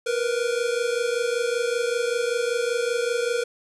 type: tone pair together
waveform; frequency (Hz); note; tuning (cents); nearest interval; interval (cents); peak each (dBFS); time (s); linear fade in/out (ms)
square; 468.7 / 493.9; A#4 / B4; +9 / 0; minor second; 91; -25 / -27; 0.06-3.44; 10
effects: resampled to 24000 Hz + 8-bit